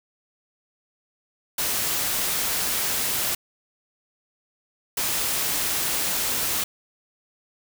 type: noise bursts at uneven times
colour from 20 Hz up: white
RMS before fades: -25 dBFS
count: 2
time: 1.58-3.35 / 4.97-6.64 s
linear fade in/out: 5 ms
effects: none